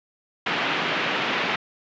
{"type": "band-pass noise", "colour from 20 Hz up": "white", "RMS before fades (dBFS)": -25, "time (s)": [0.46, 1.56], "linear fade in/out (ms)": 5, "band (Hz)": [150, 3000], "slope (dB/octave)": 24, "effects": ["resampled to 16000 Hz"]}